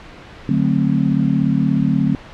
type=chord; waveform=sine; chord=D dominant seventh; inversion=none; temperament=just; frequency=146.83 / 183.54 / 220.2 / 264.3 Hz; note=D3 / F#3 / A3 / C4; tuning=0 / -14 / +2 / +18 cents; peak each=-19 dBFS; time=0.49-2.15 s; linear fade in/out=2 ms; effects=pink hiss -38 dBFS RMS until 2.33 s + low-pass 3000 Hz 12 dB/octave